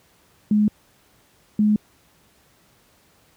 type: tone pair in turn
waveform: sine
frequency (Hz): 210.3 / 211.1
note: G#3 / G#3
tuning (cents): +22 / +29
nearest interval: unison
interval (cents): 7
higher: second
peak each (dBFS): -14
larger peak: neither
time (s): 0.51-0.68 / 1.59-1.76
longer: neither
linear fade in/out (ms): 2
effects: pink hiss -58 dBFS RMS until 3.36 s + high-pass 60 Hz 12 dB/octave